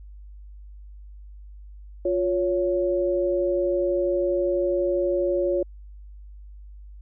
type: tone pair together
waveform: sine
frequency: 353.2 / 559 Hz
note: F4 / C#5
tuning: +20 / +14 cents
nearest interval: minor sixth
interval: 794 cents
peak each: -23 dBFS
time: 2.05-5.63 s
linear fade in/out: 5 ms
effects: added 50 Hz sine -40 dBFS peak until 7.01 s